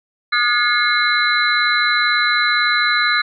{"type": "tone cluster", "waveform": "sine", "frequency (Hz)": [1224, 1436, 1703, 2147, 4011], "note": ["D#6", "F6", "G#6", "C7", "B7"], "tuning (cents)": [-29, 48, 43, 44, 26], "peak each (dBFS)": -20, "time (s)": [0.32, 3.22], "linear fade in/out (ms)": 10, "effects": []}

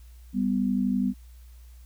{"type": "tone pair together", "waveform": "sine", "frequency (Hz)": [197, 249], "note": ["G3", "B3"], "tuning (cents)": [9, 14], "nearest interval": "major third", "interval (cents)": 405, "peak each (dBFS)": [-25, -25], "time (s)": [0.33, 1.14], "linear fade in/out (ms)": 50, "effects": ["added 60 Hz sine -45 dBFS peak until 1.85 s", "white hiss -62 dBFS RMS until 1.85 s"]}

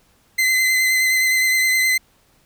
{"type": "tone with vibrato", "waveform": "40% pulse", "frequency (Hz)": 2050, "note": "C7", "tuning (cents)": -36, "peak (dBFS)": -14, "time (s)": [0.38, 1.98], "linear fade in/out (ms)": 10, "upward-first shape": "triangle", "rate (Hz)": 9.6, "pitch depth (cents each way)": 26, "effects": ["pink hiss -58 dBFS RMS until 2.45 s"]}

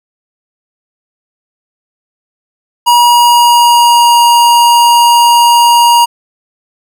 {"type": "tone with pitch glide", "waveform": "square", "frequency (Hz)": [958, 947.5], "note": ["A#5", "A#5"], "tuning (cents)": [47, 28], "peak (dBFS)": -4, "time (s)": [2.86, 6.06], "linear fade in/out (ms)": 20, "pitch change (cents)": -19, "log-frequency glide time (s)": [3.04, 4.2], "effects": []}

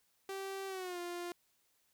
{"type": "tone with pitch glide", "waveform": "sawtooth", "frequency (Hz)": [388.3, 350], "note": ["G4", "F4"], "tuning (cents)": [-16, 4], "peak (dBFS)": -36, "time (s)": [0.29, 1.32], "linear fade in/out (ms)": 2, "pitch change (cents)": -180, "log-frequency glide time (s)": [0.67, 0.99], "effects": ["white hiss -75 dBFS RMS until 1.93 s"]}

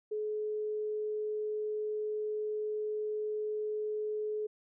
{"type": "tone", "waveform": "sine", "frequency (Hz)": 425.9, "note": "G#4", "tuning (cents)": 44, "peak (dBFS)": -32, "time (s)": [0.11, 4.47], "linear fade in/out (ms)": 10, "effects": []}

